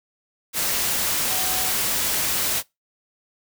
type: tone in noise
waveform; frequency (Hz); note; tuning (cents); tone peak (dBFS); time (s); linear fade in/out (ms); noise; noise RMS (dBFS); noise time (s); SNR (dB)
sine; 748; F#5; +19; -33; 1.27-1.73; 50; white; -23; 0.53-2.63; -13
effects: noise-tail reverb RT60 0.2 s tail -23 dB re dry